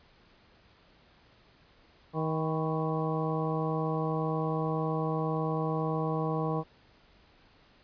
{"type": "harmonic tone with a mistuned harmonic", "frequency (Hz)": 158.1, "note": "D#3", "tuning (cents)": 28, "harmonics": [1, 2, 3, 4, 5, 6, 7], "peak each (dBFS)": [-31, -36, -34, -39, -38, -40, -39], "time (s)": [2.13, 6.64], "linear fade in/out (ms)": 50, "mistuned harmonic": 6, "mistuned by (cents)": 88, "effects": ["pink hiss -61 dBFS RMS until 7.83 s", "resampled to 11025 Hz"]}